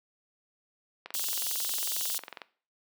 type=click train; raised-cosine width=0.3 ms; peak=-23 dBFS; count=31; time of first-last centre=1.06-2.417 s; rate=22.1 Hz
type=high-pass noise; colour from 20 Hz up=white; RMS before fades=-32 dBFS; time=1.14-2.18 s; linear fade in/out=0 ms; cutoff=2800 Hz; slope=96 dB/octave
effects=noise-tail reverb RT60 0.4 s tail -17 dB re dry + high-pass 400 Hz 12 dB/octave